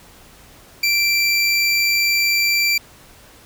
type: tone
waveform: 25% pulse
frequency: 2349 Hz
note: D7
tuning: in tune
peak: -11 dBFS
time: 0.83-2.78 s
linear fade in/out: 5 ms
effects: pink hiss -46 dBFS RMS until 3.45 s